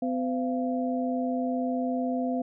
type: tone cluster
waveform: sine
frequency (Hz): 253.4 / 511 / 687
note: B3 / C5 / F5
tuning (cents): +45 / -41 / -29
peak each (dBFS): -27 / -34 / -32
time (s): 0.02-2.42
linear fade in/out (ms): 5
effects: none